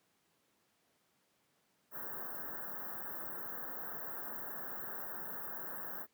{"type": "band-stop noise", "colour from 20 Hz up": "white", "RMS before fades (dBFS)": -43, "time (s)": [1.91, 6.07], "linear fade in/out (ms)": 50, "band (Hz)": [1800, 14000], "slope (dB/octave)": 96, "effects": ["pink hiss -75 dBFS RMS until 6.13 s", "high-pass 150 Hz 12 dB/octave"]}